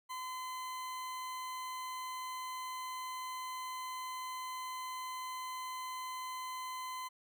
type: tone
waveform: 40% pulse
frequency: 1023 Hz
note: C6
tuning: 39 cents flat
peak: -39 dBFS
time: 0.09-7.09 s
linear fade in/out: 20 ms
effects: none